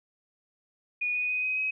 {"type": "tone with pitch steps", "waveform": "sine", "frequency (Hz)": [2458, 2478, 2498, 2518, 2539], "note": ["D#7", "D#7", "D#7", "D#7", "D#7"], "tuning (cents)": [-22, -8, 6, 20, 34], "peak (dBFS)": -26, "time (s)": [1.01, 1.71], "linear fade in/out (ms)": 10, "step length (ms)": 140, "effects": []}